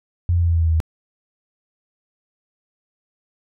sine tone with pitch steps, 87.31 / 86.21 / 85.12 / 84.04 / 82.98 / 81.94 / 80.9 / 79.88 Hz, F2 / F2 / F2 / E2 / E2 / E2 / E2 / D#2, 0 / -22 / -44 / +34 / +12 / -10 / -32 / +46 cents, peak -14 dBFS, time 0.29-0.802 s, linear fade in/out 0 ms, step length 64 ms, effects none

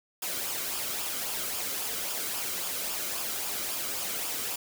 white noise with flanger, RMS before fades -33 dBFS, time 0.22-4.56 s, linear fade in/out 5 ms, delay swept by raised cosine 0.49 to 1.16 ms, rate 3.7 Hz, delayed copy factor -0.5, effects none

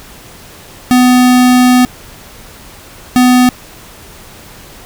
square tone bursts at uneven times, 250 Hz, B3, 21 cents sharp, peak -5 dBFS, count 2, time 0.91-1.85 / 3.16-3.49 s, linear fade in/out 0 ms, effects pink hiss -35 dBFS RMS until 4.85 s

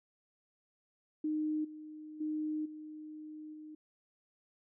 sine tone with level steps, 307.3 Hz, D#4, 21 cents flat, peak -31 / -45 / -33 / -44 / -46 dBFS, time 1.24-3.75 s, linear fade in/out 5 ms, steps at 1.64 / 2.2 / 2.65 / 3.53 s, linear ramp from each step 10 ms, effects none

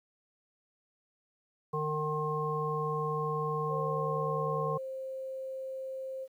harmonic tone, 152.7 Hz, D#3, 32 cents flat, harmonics 1 / 3 / 5 / 7, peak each -35 / -34 / -42 / -34 dBFS, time 1.73-4.78 s, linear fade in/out 10 ms
sine tone, 528 Hz, C5, 16 cents sharp, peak -36 dBFS, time 3.68-6.28 s, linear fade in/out 50 ms
effects 11-bit

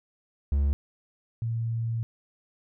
triangle / sine tone pair in turn, 70.6 / 114.84 Hz, C#2 / A#2, +32 / -25 cents, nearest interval minor sixth, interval 843 cents, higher second, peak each -19 / -26 dBFS, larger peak first, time 0.52-0.73 / 1.42-2.03 s, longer second, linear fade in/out 0 ms, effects none

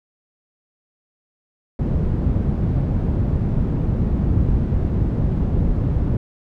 white low-pass noise, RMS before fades -19 dBFS, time 1.79-6.17 s, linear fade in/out 2 ms, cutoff 140 Hz, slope 12 dB/octave, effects none

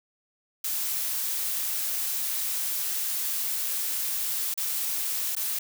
blue noise with dropouts, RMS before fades -29 dBFS, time 0.64-5.59 s, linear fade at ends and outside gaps 5 ms, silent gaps 4.541-4.575 / 5.353-5.365 s, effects none

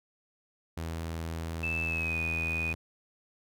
sawtooth tone, 82 Hz, E2, 9 cents flat, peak -30 dBFS, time 0.77-2.75 s, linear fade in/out 5 ms
sine tone with pitch glide, 2631 to 2483 Hz, E7 to D#7, -4 to -4 cents, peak -30 dBFS, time 1.63-2.73 s, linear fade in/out 5 ms, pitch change -100 cents, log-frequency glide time 1.86-2.17 s
effects none

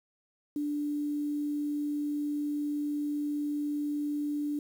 sine tone with quantisation, 293.7 Hz, D4, in tune, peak -29 dBFS, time 0.56-4.59 s, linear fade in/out 2 ms, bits 9, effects none

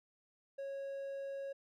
triangle tone, 550 Hz, C#5, 14 cents flat, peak -38 dBFS, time 0.58-1.53 s, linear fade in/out 10 ms, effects none

